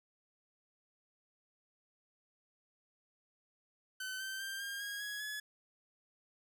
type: tone with pitch steps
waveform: sawtooth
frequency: 1522 / 1550.4 / 1579.3 / 1608.8 / 1638.8 / 1669.4 / 1700.5 Hz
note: F#6 / G6 / G6 / G6 / G#6 / G#6 / G#6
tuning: +48 / -20 / +12 / +44 / -24 / +9 / +40 cents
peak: -36 dBFS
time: 4-5.4 s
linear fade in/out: 5 ms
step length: 200 ms
effects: none